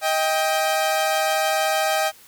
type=tone pair together; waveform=sawtooth; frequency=629.9 / 789 Hz; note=D#5 / G5; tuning=+21 / +11 cents; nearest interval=major third; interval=390 cents; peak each=-18 dBFS; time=0.01-2.12 s; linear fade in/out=50 ms; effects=white hiss -49 dBFS RMS until 2.27 s